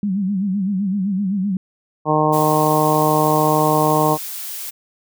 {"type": "tone with vibrato", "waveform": "sine", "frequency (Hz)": 195.2, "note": "G3", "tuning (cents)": -7, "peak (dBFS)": -17, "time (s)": [0.03, 1.57], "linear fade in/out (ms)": 2, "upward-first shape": "sine", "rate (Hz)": 7.8, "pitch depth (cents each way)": 110}
{"type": "harmonic tone", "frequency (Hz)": 153.5, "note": "D#3", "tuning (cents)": -23, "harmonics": [1, 2, 3, 4, 5, 6, 7], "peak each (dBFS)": [-21, -21, -21, -21, -21, -21, -21], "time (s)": [2.05, 4.18], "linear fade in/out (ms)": 50}
{"type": "noise", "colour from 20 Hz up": "blue", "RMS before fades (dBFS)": -29, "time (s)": [2.32, 4.71], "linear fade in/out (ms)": 20}
{"effects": []}